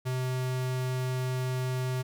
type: tone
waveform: square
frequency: 128.2 Hz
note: C3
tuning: 35 cents flat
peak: -29 dBFS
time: 0.05-2.03 s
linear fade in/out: 20 ms
effects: none